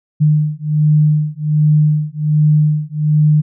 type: beating tone pair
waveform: sine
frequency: 151 / 152.3 Hz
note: D3 / D#3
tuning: +48 / -37 cents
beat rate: 1.3 Hz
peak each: -13 dBFS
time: 0.2-3.42 s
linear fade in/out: 20 ms
effects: none